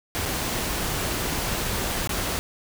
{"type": "noise with dropouts", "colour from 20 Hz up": "pink", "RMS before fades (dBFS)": -27, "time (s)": [0.15, 2.39], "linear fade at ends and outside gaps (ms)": 0, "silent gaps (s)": [[0.254, 0.258], [2.074, 2.093]], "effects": []}